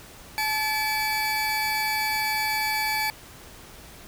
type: tone pair together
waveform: 30% pulse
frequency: 861.5 / 2300 Hz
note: A5 / D7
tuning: -37 / -37 cents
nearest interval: octave + perfect fourth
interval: 1700 cents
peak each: -24 dBFS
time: 0.38-3.1 s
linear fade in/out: 0 ms
effects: pink hiss -46 dBFS RMS until 4.07 s